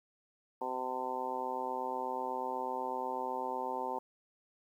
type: harmonic tone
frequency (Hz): 128.1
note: C3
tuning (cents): -36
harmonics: 2 / 3 / 4 / 5 / 6 / 7 / 8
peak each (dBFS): -47 / -43 / -42 / -47 / -42 / -37 / -45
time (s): 0.61-3.99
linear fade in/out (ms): 5
effects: 11-bit